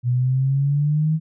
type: exponential sweep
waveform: sine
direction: up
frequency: 121.3 to 160 Hz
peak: -16 dBFS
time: 0.03-1.2 s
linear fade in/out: 50 ms
effects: none